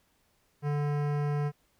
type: tone with hard clipping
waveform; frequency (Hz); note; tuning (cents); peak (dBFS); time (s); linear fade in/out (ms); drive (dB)
sine; 146.2; D3; -7; -29; 0.62-1.52; 50; 18
effects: pink hiss -70 dBFS RMS until 1.79 s